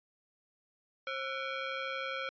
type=ring-modulated tone; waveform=20% pulse; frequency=938 Hz; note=A#5; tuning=11 cents sharp; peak=-27 dBFS; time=1.07-2.29 s; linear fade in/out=0 ms; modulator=403 Hz; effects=resampled to 11025 Hz